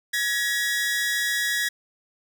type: tone pair together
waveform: sawtooth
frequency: 1680 / 1913.9 Hz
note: G#6 / A#6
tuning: +19 / +45 cents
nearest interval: major second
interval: 226 cents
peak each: -22 / -22 dBFS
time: 0.13-1.69 s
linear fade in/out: 10 ms
effects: none